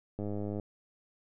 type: click train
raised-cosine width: 2 ms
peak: -24 dBFS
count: 43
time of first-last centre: 0.19-0.598 s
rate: 103 Hz
effects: none